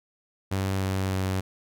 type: tone with pitch steps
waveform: sawtooth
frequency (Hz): 96.2 / 95.37 / 94.55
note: G2 / G2 / F#2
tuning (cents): -32 / -47 / +38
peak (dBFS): -21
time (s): 0.51-1.41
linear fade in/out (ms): 10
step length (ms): 300
effects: none